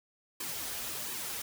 white noise with flanger, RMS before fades -38 dBFS, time 0.4-1.42 s, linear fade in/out 5 ms, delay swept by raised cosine 1.4 to 6.6 ms, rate 1.4 Hz, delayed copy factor -0.85, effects none

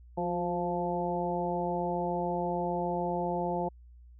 harmonic tone with a mistuned harmonic, 174.61 Hz, F3, in tune, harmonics 1 / 2 / 3 / 4 / 5, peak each -35 / -35 / -35 / -35 / -35 dBFS, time 0.17-3.69 s, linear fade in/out 10 ms, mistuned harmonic 2, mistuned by +33 cents, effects added 60 Hz sine -50 dBFS peak until 4.19 s

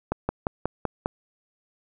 slowing click train, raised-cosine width 1 ms, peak -10 dBFS, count 6, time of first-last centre 0.12-1.059 s, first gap 170 ms, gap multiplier 1.05, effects none

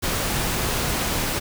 pink noise, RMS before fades -24 dBFS, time 0.02-1.4 s, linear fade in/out 20 ms, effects none

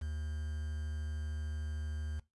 triangle tone with quantisation, 76.1 Hz, D#2, 38 cents flat, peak -34 dBFS, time 0.01-2.2 s, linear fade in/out 10 ms, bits 9, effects noise-tail reverb RT60 0.2 s tail -18 dB re dry + resampled to 24000 Hz

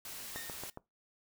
white noise, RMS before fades -45 dBFS, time 0.05-0.7 s, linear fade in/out 2 ms
sawtooth tone with exponential decay, 1837 Hz, A#6, 26 cents flat, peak -38 dBFS, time 0.36-0.77 s, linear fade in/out 1 ms, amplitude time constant 88 ms
click train, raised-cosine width 1 ms, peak -29 dBFS, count 4, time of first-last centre 0.36-0.774 s, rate 7.25 Hz
effects noise-tail reverb RT60 0.2 s tail -20 dB re dry

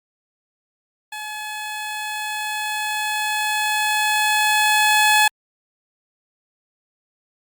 15% pulse tone with level ramp, 852 Hz, G#5, 44 cents sharp, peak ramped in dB -23 to -6 dBFS, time 1.12-5.28 s, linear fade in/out 5 ms, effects Opus 48 kbps

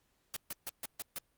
white noise bursts, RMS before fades -39 dBFS, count 6, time 0.34-1.184 s, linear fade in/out 0 ms, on 24 ms, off 140 ms, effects pink hiss -75 dBFS RMS until 1.37 s + Opus 48 kbps

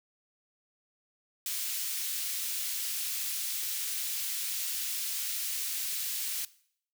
white high-pass noise, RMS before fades -34 dBFS, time 1.46-6.45 s, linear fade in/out 2 ms, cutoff 2600 Hz, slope 12 dB/octave, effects noise-tail reverb RT60 0.6 s tail -19 dB re dry

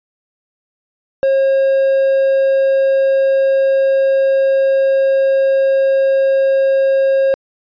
triangle tone, 540 Hz, C#5, 45 cents flat, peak -8 dBFS, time 1.23-7.34 s, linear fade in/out 0 ms, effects resampled to 11025 Hz

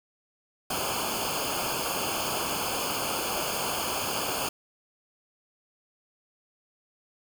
pink noise with comb filter, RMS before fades -30 dBFS, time 0.7-4.49 s, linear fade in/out 5 ms, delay 0.52 ms, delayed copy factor -0.95, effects none

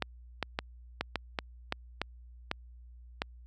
clicks, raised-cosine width 0.3 ms, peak -14 dBFS, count 10, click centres 0.023 / 0.427 / 0.589 / 1.01 / 1.157 / 1.388 / 1.724 / 2.016 / 2.514 / 3.219 s, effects added 60 Hz sine -46 dBFS peak until 3.46 s + high-pass 60 Hz 12 dB/octave

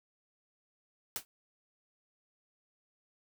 white noise with exponential decay, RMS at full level -32 dBFS, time 1.16-1.25 s, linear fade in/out 0 ms, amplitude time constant 19 ms, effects none

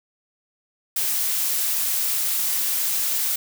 blue noise, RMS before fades -23 dBFS, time 0.96-3.36 s, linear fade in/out 5 ms, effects none

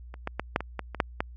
clicks, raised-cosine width 0.5 ms, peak -27 / -15 / -13 / -8 / -18 / -16 / -21 / -6 / -11 dBFS, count 9, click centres 0.141 / 0.274 / 0.396 / 0.561 / 0.606 / 0.793 / 0.947 / 1.002 / 1.205 s, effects added 60 Hz sine -42 dBFS peak until 1.36 s + AAC 32 kbps

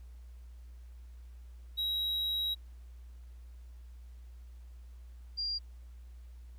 triangle / sine tone pair in turn, 3846 / 4777 Hz, B7 / D8, -47 / +29 cents, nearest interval major third, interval 376 cents, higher second, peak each -29 / -32 dBFS, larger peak first, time 1.77-2.55 / 5.37-5.59 s, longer first, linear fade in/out 20 ms, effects added 60 Hz sine -47 dBFS peak until 6.58 s + pink hiss -70 dBFS RMS until 6.58 s

